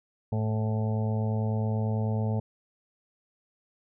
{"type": "harmonic tone", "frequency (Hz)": 109.1, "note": "A2", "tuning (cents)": -14, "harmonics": [1, 2, 4, 5, 6, 7, 8], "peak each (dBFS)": [-26, -32, -38, -40, -42, -43, -44], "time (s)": [0.32, 2.4], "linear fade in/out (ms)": 5, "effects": []}